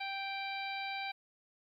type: harmonic tone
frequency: 784 Hz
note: G5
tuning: in tune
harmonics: 1 / 2 / 3 / 4 / 5 / 6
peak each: -40 / -47 / -41 / -51 / -46 / -52 dBFS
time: 0-1.12 s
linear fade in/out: 10 ms
effects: 12-bit